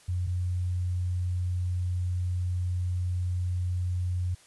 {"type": "tone pair in turn", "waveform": "sine", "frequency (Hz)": [90, 90], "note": ["F#2", "F#2"], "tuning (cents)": [-47, -47], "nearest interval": "unison", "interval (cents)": 0, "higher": "neither", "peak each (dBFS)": -26, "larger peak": "neither", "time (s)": [[0.08, 0.27], [0.27, 4.35]], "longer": "second", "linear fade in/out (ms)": 10, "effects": ["white hiss -57 dBFS RMS until 4.46 s", "resampled to 24000 Hz"]}